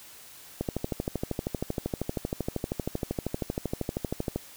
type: click train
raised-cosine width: 2 ms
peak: -15 dBFS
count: 49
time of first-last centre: 0.61-4.36 s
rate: 12.8 Hz
effects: white hiss -49 dBFS RMS until 4.56 s